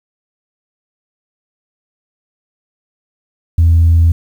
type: tone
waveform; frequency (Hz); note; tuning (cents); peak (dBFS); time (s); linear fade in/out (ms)
sine; 83.1; E2; +15; -4; 3.58-4.12; 5
effects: tanh soft clip ceiling -3 dBFS + 7-bit